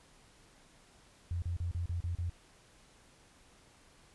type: tone bursts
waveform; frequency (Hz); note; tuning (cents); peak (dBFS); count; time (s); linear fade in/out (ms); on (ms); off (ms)
sine; 86.5; F2; -16; -32; 7; 1.31-2.296; 0; 110; 36
effects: pink hiss -62 dBFS RMS until 4.14 s + resampled to 24000 Hz